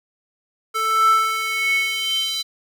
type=tone with high-pass filter sweep; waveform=square; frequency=441.3 Hz; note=A4; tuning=5 cents sharp; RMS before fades=-20 dBFS; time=0.74-2.43 s; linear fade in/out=20 ms; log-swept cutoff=1000 to 3800 Hz; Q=6.9; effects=none